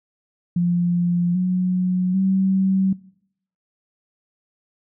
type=tone with pitch steps; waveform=sine; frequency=174.61 / 182.66 / 191.07 Hz; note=F3 / F#3 / G3; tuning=0 / -22 / -44 cents; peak=-16 dBFS; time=0.56-2.93 s; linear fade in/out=5 ms; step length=790 ms; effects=noise-tail reverb RT60 0.7 s tail -20 dB re dry